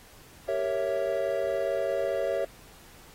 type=chord; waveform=triangle; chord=G diminished seventh; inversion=none; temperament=equal with one note detuned; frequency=392 / 464.6 / 554.4 / 659.3 Hz; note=G4 / Bb4 / Db5 / Fb5; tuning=0 / -6 / 0 / 0 cents; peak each=-32 / -32 / -27 / -29 dBFS; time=0.48-2.45 s; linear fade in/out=5 ms; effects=pink hiss -53 dBFS RMS until 3.14 s + AAC 48 kbps